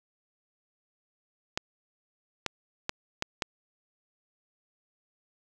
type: clicks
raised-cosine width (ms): 0.2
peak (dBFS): -11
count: 5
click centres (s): 1.575 / 2.463 / 2.894 / 3.224 / 3.422
effects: none